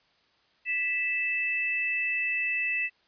sine tone pair together, 1975.5 / 2634 Hz, B6 / E7, 0 / -2 cents, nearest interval perfect fourth, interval 498 cents, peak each -31 / -27 dBFS, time 0.65-2.9 s, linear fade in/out 50 ms, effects white hiss -66 dBFS RMS until 3.07 s + resampled to 11025 Hz

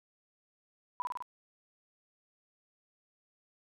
sine tone with echo, 987.8 Hz, B5, in tune, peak -30 dBFS, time 1-1.02 s, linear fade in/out 0 ms, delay 51 ms, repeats 4, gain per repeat -2 dB, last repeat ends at 1.224 s, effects none

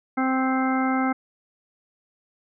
harmonic tone, 261.6 Hz, C4, in tune, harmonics 1 / 2 / 3 / 4 / 5 / 6 / 8, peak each -22 / -34 / -27 / -36 / -29 / -34 / -33 dBFS, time 0.17-1.13 s, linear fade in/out 10 ms, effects none

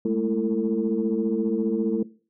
sine tone cluster, 208.8 / 223.6 / 334.1 / 451 Hz, G#3 / A3 / E4 / A4, +10 / +28 / +23 / +43 cents, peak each -26 dBFS, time 0.05-2.03 s, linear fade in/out 5 ms, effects noise-tail reverb RT60 0.4 s tail -19 dB re dry + tanh soft clip ceiling -12 dBFS

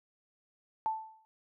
sine tone with exponential decay, 880 Hz, A5, in tune, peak -26 dBFS, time 0.86-1.25 s, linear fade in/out 0 ms, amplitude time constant 84 ms, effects none

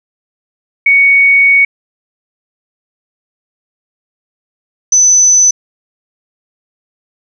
sine tone pair in turn, 2231 / 6029 Hz, C#7 / F#8, +11 / +32 cents, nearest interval octave + perfect fourth, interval 1721 cents, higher second, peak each -4 dBFS, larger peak neither, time 0.86-1.65 / 4.92-5.51 s, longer first, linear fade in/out 5 ms, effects none

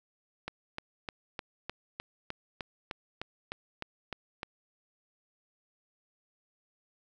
click train, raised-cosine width 0.3 ms, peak -20 dBFS, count 14, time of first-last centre 0.48-4.431 s, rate 3.29 Hz, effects none

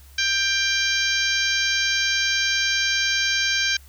harmonic tone, 790 Hz, G5, 13 cents sharp, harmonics 2 / 3 / 4 / 5 / 6 / 7 / 8, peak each -24 / -26 / -27 / -28 / -29 / -29 / -30 dBFS, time 0.18-3.77 s, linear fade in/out 5 ms, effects added 69 Hz sine -45 dBFS peak until 3.88 s + white hiss -53 dBFS RMS until 3.88 s

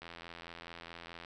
click train, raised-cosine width 0.3 ms, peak -30 dBFS, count 105, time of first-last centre 0.02-1.248 s, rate 84.7 Hz, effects none

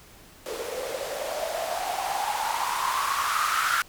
blue noise with band-pass filter sweep, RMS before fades -28 dBFS, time 0.46-3.82 s, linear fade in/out 0 ms, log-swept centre 450 to 1400 Hz, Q 7.7, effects pink hiss -51 dBFS RMS until 3.88 s

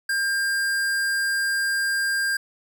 square tone, 1600 Hz, G6, 35 cents sharp, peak -22 dBFS, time 0.09-2.37 s, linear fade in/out 5 ms, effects none

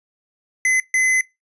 square tone bursts at uneven times, 2037 Hz, C7, 47 cents flat, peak -15 dBFS, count 2, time 0.65-0.8 / 0.94-1.21 s, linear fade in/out 2 ms, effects noise-tail reverb RT60 0.2 s tail -21 dB re dry + resampled to 24000 Hz

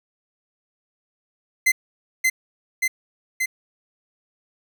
45% pulse tone with echo, 2064 Hz, C7, 24 cents flat, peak -14 dBFS, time 1.66-1.72 s, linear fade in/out 10 ms, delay 580 ms, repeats 3, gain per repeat -2 dB, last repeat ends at 3.46 s, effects none

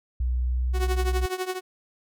sine tone with pitch glide, 61.74 to 62.64 Hz, B1 to B1, 0 to +25 cents, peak -22 dBFS, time 0.2-1.26 s, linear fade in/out 5 ms, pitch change +25 cents, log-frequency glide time 0.38-0.85 s
sawtooth tone with tremolo, 370 Hz, F#4, in tune, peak -20 dBFS, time 0.73-1.61 s, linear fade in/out 50 ms, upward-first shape triangle, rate 12 Hz, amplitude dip 90%
effects none

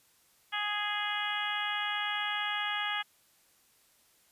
harmonic tone, 415.3 Hz, G#4, in tune, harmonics 2 / 3 / 4 / 5 / 6 / 7 / 8, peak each -38 / -38 / -36 / -38 / -43 / -38 / -39 dBFS, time 0.52-3.03 s, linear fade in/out 20 ms, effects white hiss -66 dBFS RMS until 4.31 s + resampled to 32000 Hz

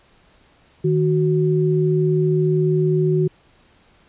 sine tone pair together, 155.56 / 370.3 Hz, D#3 / F#4, 0 / +1 cents, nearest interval octave + minor third, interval 1501 cents, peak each -17 / -18 dBFS, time 0.84-3.28 s, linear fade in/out 10 ms, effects pink hiss -55 dBFS RMS until 4.08 s + resampled to 8000 Hz

